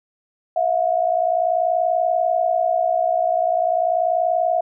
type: tone pair together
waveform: sine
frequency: 655.6 / 716 Hz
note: E5 / F5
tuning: -10 / +43 cents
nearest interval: major second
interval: 153 cents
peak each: -19 dBFS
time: 0.56-4.61 s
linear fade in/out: 5 ms
effects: none